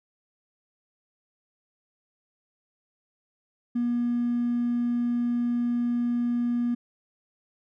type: tone with hard clipping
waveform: triangle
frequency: 240 Hz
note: B3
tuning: 49 cents flat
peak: -23 dBFS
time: 3.75-6.75 s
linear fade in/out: 10 ms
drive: 3 dB
effects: none